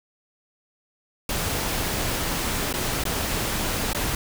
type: noise with dropouts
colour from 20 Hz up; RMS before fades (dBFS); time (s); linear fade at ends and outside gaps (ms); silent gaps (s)
pink; -26; 1.29-4.15; 2; 2.728-2.738 / 3.038-3.053 / 3.932-3.947
effects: none